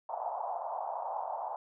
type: band-pass noise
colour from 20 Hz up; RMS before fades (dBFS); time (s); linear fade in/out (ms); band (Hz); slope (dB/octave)
pink; -37; 0.09-1.56; 2; 660 to 950; 48
effects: none